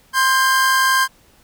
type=tone pair together; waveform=45% pulse; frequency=1046.5 / 1595.4 Hz; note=C6 / G6; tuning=0 / +30 cents; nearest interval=perfect fifth; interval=730 cents; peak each=-16 dBFS; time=0.13-1.08 s; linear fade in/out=50 ms; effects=pink hiss -53 dBFS RMS until 1.43 s